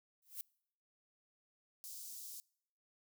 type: noise with exponential growth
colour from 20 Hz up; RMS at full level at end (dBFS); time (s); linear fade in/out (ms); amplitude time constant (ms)
violet; -40; 0.22-0.41; 2; 41
type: high-pass noise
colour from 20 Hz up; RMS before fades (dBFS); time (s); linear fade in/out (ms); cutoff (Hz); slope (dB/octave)
white; -49; 1.84-2.4; 0; 4800; 24
effects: noise-tail reverb RT60 0.7 s tail -26 dB re dry